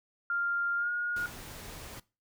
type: tone with pitch glide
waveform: sine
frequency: 1396.9 to 1433.7 Hz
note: F6 to F6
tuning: 0 to +45 cents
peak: -28 dBFS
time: 0.3-1.26 s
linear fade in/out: 2 ms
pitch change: +45 cents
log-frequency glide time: 0.77-0.9 s
type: noise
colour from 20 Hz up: pink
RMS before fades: -45 dBFS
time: 1.16-2 s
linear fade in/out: 5 ms
effects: noise-tail reverb RT60 0.3 s tail -21 dB re dry